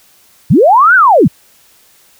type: linear two-way sweep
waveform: sine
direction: up then down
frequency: 99.8 to 1560 to 99.8 Hz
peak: -3 dBFS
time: 0.5-1.28 s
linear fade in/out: 10 ms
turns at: 0.95 s
effects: white hiss -47 dBFS RMS until 2.19 s

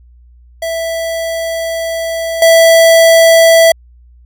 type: tone with level steps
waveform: square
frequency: 659.3 Hz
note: E5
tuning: in tune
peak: -16 / -4 dBFS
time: 0.62-3.72 s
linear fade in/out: 5 ms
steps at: 2.42 s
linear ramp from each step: 2 ms
effects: added 60 Hz sine -39 dBFS peak until 4.25 s

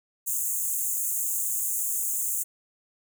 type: high-pass noise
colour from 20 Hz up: pink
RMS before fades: -28 dBFS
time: 0.26-2.44 s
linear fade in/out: 20 ms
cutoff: 6600 Hz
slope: 96 dB/octave
effects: none

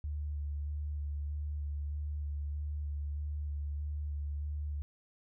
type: tone with vibrato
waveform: sine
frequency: 73.42 Hz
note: D2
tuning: in tune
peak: -34 dBFS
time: 0.04-4.82 s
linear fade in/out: 0 ms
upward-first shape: square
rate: 1.6 Hz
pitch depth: 15 cents each way
effects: none

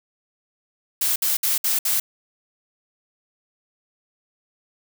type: noise bursts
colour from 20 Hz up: blue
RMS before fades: -21 dBFS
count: 5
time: 1.01-2 s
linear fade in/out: 5 ms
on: 150 ms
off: 60 ms
effects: none

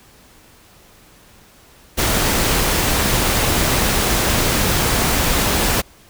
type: noise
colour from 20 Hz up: pink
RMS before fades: -17 dBFS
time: 1.97-5.82 s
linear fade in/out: 20 ms
effects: pink hiss -48 dBFS RMS until 6.09 s

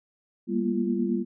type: tone cluster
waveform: sine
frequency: 197.7 / 229.9 / 239 / 343.7 Hz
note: G3 / A#3 / A#3 / F4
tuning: +15 / -24 / +43 / -28 cents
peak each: -28 / -31 / -28 / -29 dBFS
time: 0.47-1.25 s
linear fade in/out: 50 ms
effects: none

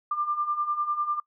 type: beating tone pair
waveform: sine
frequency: 1185 / 1195 Hz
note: D6 / D6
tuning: +15 / +30 cents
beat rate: 10 Hz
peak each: -31 / -26 dBFS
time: 0.11-1.2 s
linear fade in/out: 5 ms
effects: noise-tail reverb RT60 0.1 s tail -24 dB re dry

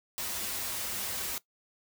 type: noise with comb filter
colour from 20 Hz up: white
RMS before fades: -35 dBFS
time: 0.18-1.38 s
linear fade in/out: 0 ms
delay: 6.8 ms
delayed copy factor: -0.65
effects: noise-tail reverb RT60 0.1 s tail -18 dB re dry

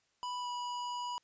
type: tone with pitch glide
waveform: square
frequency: 987.8 to 977 Hz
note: B5 to B5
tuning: 0 to -19 cents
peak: -37 dBFS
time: 0.23-1.18 s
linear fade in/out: 0 ms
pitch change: -19 cents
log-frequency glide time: 0.4-0.48 s
effects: white hiss -75 dBFS RMS until 1.23 s + resampled to 16000 Hz

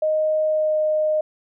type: tone with pitch glide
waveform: sine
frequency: 621 to 616.4 Hz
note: D#5 to D#5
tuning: -3 to -16 cents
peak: -17 dBFS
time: 0.02-1.21 s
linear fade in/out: 5 ms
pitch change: -13 cents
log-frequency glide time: 0.45-0.78 s
effects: none

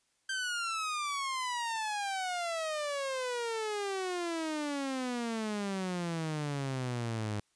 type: exponential sweep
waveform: sawtooth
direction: down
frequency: 1574 to 102.3 Hz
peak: -29 dBFS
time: 0.29-7.4 s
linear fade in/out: 5 ms
effects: white hiss -74 dBFS RMS until 7.55 s + resampled to 22050 Hz

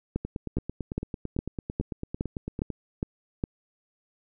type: two click trains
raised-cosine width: 3 ms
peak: -14 / -19 dBFS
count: 9 / 23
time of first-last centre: 0.16-3.439 / 0.25-2.703 s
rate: 2.44 / 8.97 Hz
effects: none

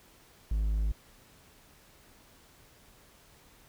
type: tone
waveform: triangle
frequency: 52.9 Hz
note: G#1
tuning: 33 cents sharp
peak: -24 dBFS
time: 0.51-0.92 s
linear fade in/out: 5 ms
effects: pink hiss -59 dBFS RMS until 3.68 s

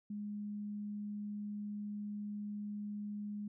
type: tone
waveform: sine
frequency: 207.2 Hz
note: G#3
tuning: 4 cents flat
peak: -39 dBFS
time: 0.1-3.48 s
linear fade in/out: 5 ms
effects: none

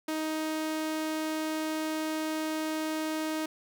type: tone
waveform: sawtooth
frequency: 313.2 Hz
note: D#4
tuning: 11 cents sharp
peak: -26 dBFS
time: 0.08-3.46 s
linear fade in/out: 5 ms
effects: none

